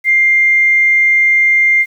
sine tone, 2100 Hz, C7, 6 cents sharp, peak -7 dBFS, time 0.04-1.86 s, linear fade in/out 50 ms, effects 7-bit

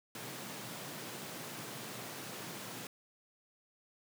pink high-pass noise, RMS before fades -45 dBFS, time 0.15-2.87 s, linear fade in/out 2 ms, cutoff 110 Hz, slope 96 dB/octave, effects none

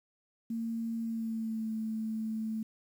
sine tone with pitch glide, 228.2 to 220.3 Hz, A#3 to A3, -37 to +2 cents, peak -32 dBFS, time 0.5-2.63 s, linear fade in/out 5 ms, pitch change -61 cents, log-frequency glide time 1-1.72 s, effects 10-bit

